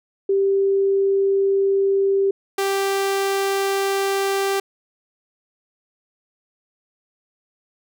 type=tone pair in turn; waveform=sine / sawtooth; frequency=392.3 / 392.3 Hz; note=G4 / G4; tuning=+1 / +1 cents; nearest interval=unison; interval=0 cents; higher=neither; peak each=-15 dBFS; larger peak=neither; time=0.29-2.31 / 2.58-4.6 s; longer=neither; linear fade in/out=5 ms; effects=none